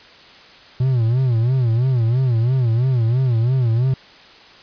triangle tone with vibrato, 122 Hz, B2, 21 cents flat, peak -12 dBFS, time 0.8-3.94 s, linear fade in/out 5 ms, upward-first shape sine, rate 3 Hz, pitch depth 150 cents each way, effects white hiss -44 dBFS RMS until 4.62 s + resampled to 11025 Hz

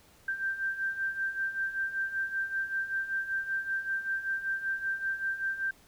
sine beating tone pair, 1568 / 1573.2 Hz, G6 / G6, 0 / +6 cents, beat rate 5.2 Hz, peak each -36 / -31 dBFS, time 0.28-5.71 s, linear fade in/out 5 ms, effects pink hiss -60 dBFS RMS until 5.87 s

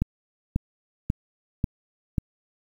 click train, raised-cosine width 5 ms, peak -10 dBFS, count 5, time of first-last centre 0.02-2.182 s, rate 1.85 Hz, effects 8-bit

